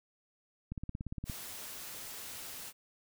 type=click train; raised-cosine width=5 ms; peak=-26 dBFS; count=11; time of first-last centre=0.72-1.298 s; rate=17.3 Hz
type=noise; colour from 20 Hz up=white; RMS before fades=-45 dBFS; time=1.25-2.73 s; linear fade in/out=50 ms
effects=none